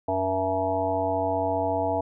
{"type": "harmonic tone", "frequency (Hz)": 94.7, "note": "F#2", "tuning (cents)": 41, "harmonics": [1, 3, 5, 7, 9, 10], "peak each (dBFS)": [-34, -32, -31, -26, -29, -35], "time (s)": [0.08, 2.01], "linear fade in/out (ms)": 5, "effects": []}